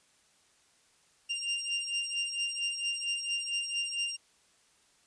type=beating tone pair; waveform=sawtooth; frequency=2789 / 2793.4 Hz; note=F7 / F7; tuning=-3 / 0 cents; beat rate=4.4 Hz; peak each=-31 dBFS; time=1.29-4.17 s; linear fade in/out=20 ms; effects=white hiss -66 dBFS RMS until 5.06 s + resampled to 22050 Hz